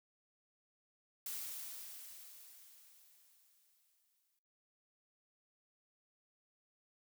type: noise with exponential decay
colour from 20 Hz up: blue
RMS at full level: -42 dBFS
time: 1.26-4.39 s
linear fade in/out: 2 ms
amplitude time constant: 680 ms
effects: noise-tail reverb RT60 0.9 s tail -22 dB re dry